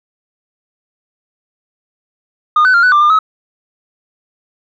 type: tone with pitch steps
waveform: sine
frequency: 1222 / 1507 / 1393 / 1490 / 1184 / 1202 / 1281 Hz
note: D#6 / F#6 / F6 / F#6 / D6 / D6 / E6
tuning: -32 / +31 / -5 / +12 / +14 / +40 / -50 cents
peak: -4 dBFS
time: 2.56-3.19 s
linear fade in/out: 5 ms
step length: 90 ms
effects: tanh soft clip ceiling -5 dBFS